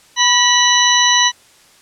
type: harmonic tone with a mistuned harmonic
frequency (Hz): 987.8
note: B5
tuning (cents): 0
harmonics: 1 / 2 / 3 / 4 / 6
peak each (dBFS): -16 / -16 / -16 / -16 / -16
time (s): 0.16-1.32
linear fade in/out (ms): 50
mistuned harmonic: 2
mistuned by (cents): -41
effects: white hiss -48 dBFS RMS until 1.81 s + low-pass 9000 Hz 12 dB/octave